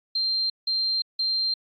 sine tone bursts, 4164 Hz, C8, 9 cents flat, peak -22 dBFS, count 3, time 0.15-1.54 s, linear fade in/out 5 ms, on 350 ms, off 170 ms, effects AAC 64 kbps

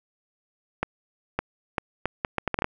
accelerating click train, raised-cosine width 0.5 ms, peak -9 dBFS, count 11, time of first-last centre 0.83-2.644 s, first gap 560 ms, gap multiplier 0.7, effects none

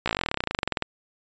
slowing click train, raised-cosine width 0.3 ms, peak -8 dBFS, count 26, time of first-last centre 0.06-0.824 s, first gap 16 ms, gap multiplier 1.05, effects resampled to 16000 Hz

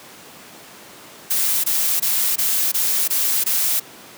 blue noise bursts, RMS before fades -19 dBFS, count 7, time 1.3-3.8 s, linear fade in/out 10 ms, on 340 ms, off 20 ms, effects pink hiss -41 dBFS RMS until 4.17 s + high-pass 200 Hz 12 dB/octave

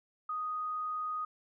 sine tone, 1244.5 Hz, D#6, in tune, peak -33 dBFS, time 0.29-1.25 s, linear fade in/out 5 ms, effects none

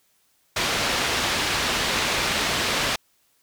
white low-pass noise, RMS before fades -24 dBFS, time 0.56-2.96 s, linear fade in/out 5 ms, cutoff 3900 Hz, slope 12 dB/octave, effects white hiss -65 dBFS RMS until 3.42 s

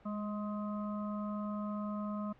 harmonic tone with a mistuned harmonic, 210 Hz, G#3, 19 cents sharp, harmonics 1 / 3 / 5 / 6, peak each -36 / -45 / -47 / -46 dBFS, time 0.05-2.33 s, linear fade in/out 10 ms, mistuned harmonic 1, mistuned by -24 cents, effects pink hiss -62 dBFS RMS until 2.39 s + low-pass 2000 Hz 12 dB/octave

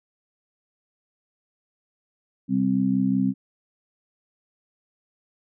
harmonic tone, 65.41 Hz, C2, in tune, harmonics 2 / 3 / 4, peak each -31 / -22 / -22 dBFS, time 2.48-3.34 s, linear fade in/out 50 ms, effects none

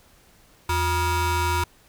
35% pulse ring-modulated tone, 439.5 Hz, A4, 2 cents flat, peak -16 dBFS, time 0.69-1.64 s, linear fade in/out 5 ms, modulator 523 Hz, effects pink hiss -56 dBFS RMS until 1.88 s

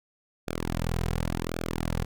sawtooth tone with flanger, 41.56 Hz, E1, 15 cents sharp, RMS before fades -30 dBFS, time 0.47-2.05 s, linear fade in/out 10 ms, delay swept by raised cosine 1 to 3.5 ms, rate 0.9 Hz, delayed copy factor -0.95, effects none

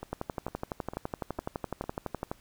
two click trains, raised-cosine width 1 ms, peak -18 / -24 dBFS, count 27 / 5, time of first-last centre 0.13-2.315 / 0.03-1.84 s, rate 11.9 / 2.21 Hz, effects pink hiss -61 dBFS RMS until 2.4 s

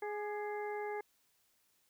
harmonic tone with a mistuned harmonic, 417.3 Hz, G#4, 8 cents sharp, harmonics 1 / 2 / 3 / 4 / 5, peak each -39 / -42 / -54 / -50 / -49 dBFS, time 0.02-1.01 s, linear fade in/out 5 ms, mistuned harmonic 3, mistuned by -57 cents, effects white hiss -74 dBFS RMS until 1.89 s

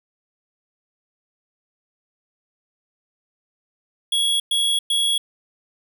square tone bursts, 3337 Hz, G#7, 8 cents sharp, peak -18 dBFS, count 3, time 4.12-5.18 s, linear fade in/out 5 ms, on 280 ms, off 110 ms, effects none

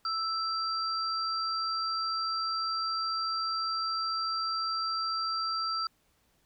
sine tone pair together, 1323 / 4715 Hz, E6 / D8, +6 / +6 cents, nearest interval octave + minor seventh, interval 2200 cents, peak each -31 / -33 dBFS, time 0.05-5.87 s, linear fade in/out 2 ms, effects pink hiss -70 dBFS RMS until 6.45 s

